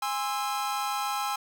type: chord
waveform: 45% pulse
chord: Ab augmented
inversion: none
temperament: equal with one note detuned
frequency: 820.6 / 1046.5 / 1318.5 Hz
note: Ab5 / C6 / E6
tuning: -21 / 0 / 0 cents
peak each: -31 / -34 / -33 dBFS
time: 0.02-1.36 s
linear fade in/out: 5 ms
effects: none

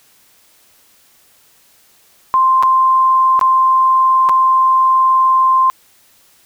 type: tone with dropouts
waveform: sine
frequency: 1046.5 Hz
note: C6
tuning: in tune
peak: -8 dBFS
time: 2.34-5.7 s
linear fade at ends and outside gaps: 0 ms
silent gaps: 2.626-2.633 / 3.393-3.412 / 4.289-4.294 s
effects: white hiss -51 dBFS RMS until 6.45 s

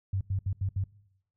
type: tone bursts at uneven times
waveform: sine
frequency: 96.5 Hz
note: G2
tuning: 27 cents flat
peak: -26 dBFS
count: 5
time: 0.13-0.21 / 0.3-0.39 / 0.46-0.53 / 0.61-0.69 / 0.76-0.84 s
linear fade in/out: 5 ms
effects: noise-tail reverb RT60 0.8 s tail -21 dB re dry

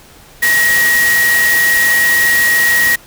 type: tone in noise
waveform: sine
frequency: 1897 Hz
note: A#6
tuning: 30 cents sharp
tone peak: -9 dBFS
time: 0.42-2.96 s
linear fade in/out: 10 ms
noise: white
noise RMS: -18 dBFS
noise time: 0.42-2.96 s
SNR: +6 dB
effects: pink hiss -41 dBFS RMS until 3.06 s

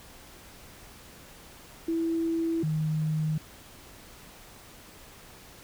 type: tone pair in turn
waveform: sine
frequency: 329.6 / 155.55 Hz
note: E4 / D#3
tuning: 0 / 0 cents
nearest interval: octave + minor second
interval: 1300 cents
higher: first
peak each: -25 dBFS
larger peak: neither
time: 1.88-2.63 / 2.63-3.38 s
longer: neither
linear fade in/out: 5 ms
effects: pink hiss -50 dBFS RMS until 5.63 s

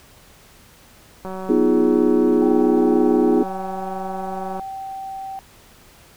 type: click train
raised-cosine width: 1 ms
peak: -18 dBFS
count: 630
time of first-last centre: 1.25-4.596 s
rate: 188 Hz
type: chord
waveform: sine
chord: F half-diminished seventh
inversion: second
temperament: equal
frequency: 246.9 / 311.1 / 349.2 / 415.3 Hz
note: Cb4 / Eb4 / F4 / Ab4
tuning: 0 / 0 / 0 / 0 cents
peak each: -19 dBFS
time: 1.49-3.43 s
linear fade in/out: 5 ms
type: tone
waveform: sine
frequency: 774 Hz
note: G5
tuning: 22 cents flat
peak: -28 dBFS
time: 2.42-5.39 s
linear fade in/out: 0 ms
effects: pink hiss -49 dBFS RMS until 6.16 s

